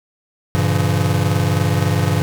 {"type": "chord", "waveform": "square", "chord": "G diminished seventh", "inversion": "none", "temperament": "just", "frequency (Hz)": [98, 117.6, 141.12, 169.34], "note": ["G2", "Bb2", "Db3", "Fb3"], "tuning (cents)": [0, 16, 31, 47], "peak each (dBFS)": [-19, -23, -21, -22], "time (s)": [0.55, 2.22], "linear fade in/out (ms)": 0, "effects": []}